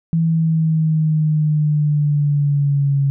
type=exponential sweep; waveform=sine; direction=down; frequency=164.81 to 138.59 Hz; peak=-13 dBFS; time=0.13-3.1 s; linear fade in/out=0 ms; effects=none